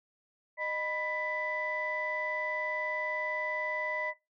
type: tone cluster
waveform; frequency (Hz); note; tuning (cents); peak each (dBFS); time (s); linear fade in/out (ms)
sine; 615 / 986 / 1990; D#5 / B5 / B6; -20 / -3 / +13; -36 / -38 / -33; 0.57-4.14; 50
effects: noise-tail reverb RT60 0.2 s tail -18 dB re dry + tanh soft clip ceiling -23 dBFS